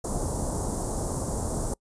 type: band-stop noise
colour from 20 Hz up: pink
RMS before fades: -29 dBFS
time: 0.04-1.74 s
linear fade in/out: 5 ms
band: 920 to 7400 Hz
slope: 24 dB/octave
effects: noise-tail reverb RT60 0.1 s tail -26 dB re dry + resampled to 22050 Hz